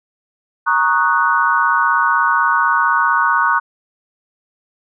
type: chord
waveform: sine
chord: D# minor seventh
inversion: second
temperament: equal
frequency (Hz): 932.3 / 1108.7 / 1244.5 / 1480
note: A#5 / C#6 / D#6 / F#6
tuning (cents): 0 / 0 / 0 / 0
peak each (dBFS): -18 / -17 / -19 / -16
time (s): 0.66-3.6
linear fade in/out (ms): 20
effects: none